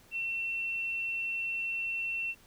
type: tone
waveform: sine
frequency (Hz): 2705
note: E7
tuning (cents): +44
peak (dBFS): -31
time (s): 0.11-2.35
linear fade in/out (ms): 50
effects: pink hiss -60 dBFS RMS until 2.46 s